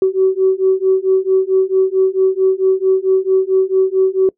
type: beating tone pair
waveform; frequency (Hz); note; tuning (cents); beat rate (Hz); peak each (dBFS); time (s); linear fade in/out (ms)
sine; 377.1 / 381.6; F#4 / G4; +33 / -47; 4.5; -13; 0.02-4.29; 2
effects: noise-tail reverb RT60 0.1 s tail -22 dB re dry + tanh soft clip ceiling -3 dBFS